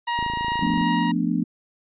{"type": "tone with tremolo", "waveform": "sawtooth", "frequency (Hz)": 948, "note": "A#5", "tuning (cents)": 29, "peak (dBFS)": -18, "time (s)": [0.07, 1.12], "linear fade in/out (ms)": 10, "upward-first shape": "sine", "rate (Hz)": 2.7, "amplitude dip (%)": 25}
{"type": "click train", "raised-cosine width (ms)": 3, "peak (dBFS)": -21, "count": 18, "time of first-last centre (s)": [0.19, 0.813], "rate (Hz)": 27.3}
{"type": "chord", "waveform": "sine", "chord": "B half-diminished seventh", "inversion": "second", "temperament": "equal", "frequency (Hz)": [174.61, 220, 246.9, 293.7], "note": ["F3", "A3", "B3", "D4"], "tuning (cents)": [0, 0, 0, 0], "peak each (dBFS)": [-25, -26, -25, -26], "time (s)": [0.61, 1.44], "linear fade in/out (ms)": 10}
{"effects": ["resampled to 8000 Hz"]}